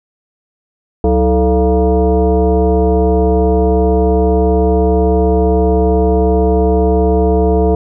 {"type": "tone with frequency modulation", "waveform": "sine", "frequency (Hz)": 184.8, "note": "F#3", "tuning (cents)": -2, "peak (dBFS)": -8, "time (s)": [1.04, 7.75], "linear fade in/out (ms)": 2, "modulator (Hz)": 254, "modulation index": 1.8, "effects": []}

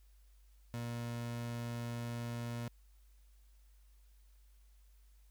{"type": "tone", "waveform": "30% pulse", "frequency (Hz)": 118.4, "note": "A#2", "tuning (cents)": 27, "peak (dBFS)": -36, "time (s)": [0.74, 2.68], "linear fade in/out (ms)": 0, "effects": ["added 50 Hz sine -60 dBFS peak until 5.3 s", "white hiss -75 dBFS RMS until 5.3 s"]}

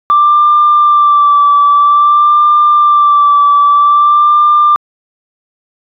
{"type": "tone with vibrato", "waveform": "sine", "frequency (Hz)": 1175, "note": "D6", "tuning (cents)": 1, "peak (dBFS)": -3, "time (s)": [0.1, 4.76], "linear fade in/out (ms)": 0, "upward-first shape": "sine", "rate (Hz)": 0.51, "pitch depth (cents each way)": 28, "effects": ["tanh soft clip ceiling 0 dBFS"]}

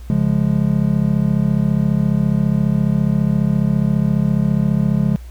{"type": "chord", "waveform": "triangle", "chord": "Db major", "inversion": "none", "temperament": "just", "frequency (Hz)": [138.59, 173.24, 207.9], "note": ["Db3", "F3", "Ab3"], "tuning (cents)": [0, -14, 2], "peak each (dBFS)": -16, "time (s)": [0.1, 5.16], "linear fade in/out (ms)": 0, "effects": ["added 60 Hz sine -31 dBFS peak until 5.3 s", "pink hiss -49 dBFS RMS until 5.3 s"]}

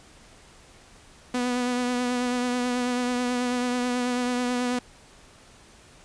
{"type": "tone with vibrato", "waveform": "sawtooth", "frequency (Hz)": 246.9, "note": "B3", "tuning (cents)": 0, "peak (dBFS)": -20, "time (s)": [1.34, 4.79], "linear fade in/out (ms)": 5, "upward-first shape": "triangle", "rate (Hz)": 9.2, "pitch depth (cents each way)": 27, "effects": ["pink hiss -52 dBFS RMS until 6.04 s", "resampled to 22050 Hz"]}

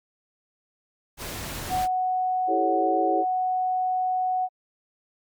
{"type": "noise", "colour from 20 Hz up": "pink", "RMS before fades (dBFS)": -34, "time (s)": [1.17, 1.88], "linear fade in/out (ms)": 50}
{"type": "tone", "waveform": "sine", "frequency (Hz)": 740, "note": "F#5", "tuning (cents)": 0, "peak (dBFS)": -22, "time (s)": [1.69, 4.49], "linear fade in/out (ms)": 50}
{"type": "chord", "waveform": "sine", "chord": "A dominant seventh", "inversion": "second", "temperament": "equal", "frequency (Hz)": [329.6, 392, 440, 554.4], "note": ["E4", "G4", "A4", "C#5"], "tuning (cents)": [0, 0, 0, 0], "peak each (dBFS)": [-27, -29, -31, -29], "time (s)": [2.47, 3.25], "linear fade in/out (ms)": 50}
{"effects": ["Opus 48 kbps"]}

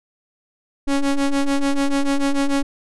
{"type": "ring-modulated tone", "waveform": "square", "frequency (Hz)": 138.59, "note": "C#3", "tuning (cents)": 0, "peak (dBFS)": -14, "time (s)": [0.87, 2.63], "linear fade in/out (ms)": 10, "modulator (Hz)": 142, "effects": ["resampled to 24000 Hz"]}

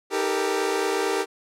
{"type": "tone cluster", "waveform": "sawtooth", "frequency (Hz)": [313.1, 392.6, 448.7, 477.6], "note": ["D#4", "G4", "A4", "A#4"], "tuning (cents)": [11, 3, 34, 42], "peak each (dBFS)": [-28, -21, -24, -27], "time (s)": [0.1, 1.26], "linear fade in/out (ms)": 50, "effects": ["low-pass 11000 Hz 12 dB/octave"]}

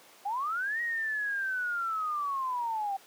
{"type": "linear two-way sweep", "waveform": "sine", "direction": "up then down", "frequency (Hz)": [769, 1902, 769], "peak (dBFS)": -29, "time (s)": [0.25, 2.97], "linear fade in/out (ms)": 10, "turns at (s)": 0.81, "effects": ["pink hiss -55 dBFS RMS until 3.06 s", "high-pass 400 Hz 12 dB/octave"]}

